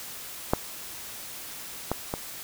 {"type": "clicks", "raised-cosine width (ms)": 1, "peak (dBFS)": [-6, -11, -14], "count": 3, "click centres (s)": [0.535, 1.916, 2.139], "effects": ["white hiss -40 dBFS RMS until 2.43 s"]}